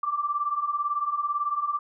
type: beating tone pair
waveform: sine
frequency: 1158 / 1176 Hz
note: D6 / D6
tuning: -25 / +2 cents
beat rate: 18 Hz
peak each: -30 / -26 dBFS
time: 0.03-1.79 s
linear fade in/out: 5 ms
effects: none